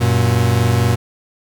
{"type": "tone pair together", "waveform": "40% pulse", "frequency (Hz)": [94.48, 118.8], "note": ["F#2", "A#2"], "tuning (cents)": [37, 33], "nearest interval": "major third", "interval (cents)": 396, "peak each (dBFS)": [-16, -13], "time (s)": [0, 0.96], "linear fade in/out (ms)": 20, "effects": []}